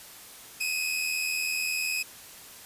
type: tone pair together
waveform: sawtooth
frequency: 2489 / 2569 Hz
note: D#7 / E7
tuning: 0 / -45 cents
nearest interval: minor second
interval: 55 cents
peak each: -27 dBFS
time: 0.6-2.03 s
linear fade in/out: 10 ms
effects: white hiss -47 dBFS RMS until 2.65 s + resampled to 32000 Hz